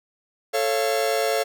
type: chord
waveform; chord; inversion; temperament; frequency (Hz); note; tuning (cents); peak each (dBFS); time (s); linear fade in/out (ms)
45% pulse; A augmented; none; just; 440 / 550 / 687.5; A4 / C#5 / E#5; 0 / -14 / -27; -25; 0.53-1.44; 20
effects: none